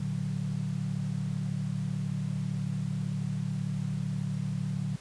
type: chord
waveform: sine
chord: Bb augmented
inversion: none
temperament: equal with one note detuned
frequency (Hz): 113.88 / 146.83 / 185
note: Bb2 / D3 / F#3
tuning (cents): -40 / 0 / 0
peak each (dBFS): -36 / -32 / -34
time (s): 0-4.96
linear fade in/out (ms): 5
effects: pink hiss -51 dBFS RMS until 5 s + resampled to 22050 Hz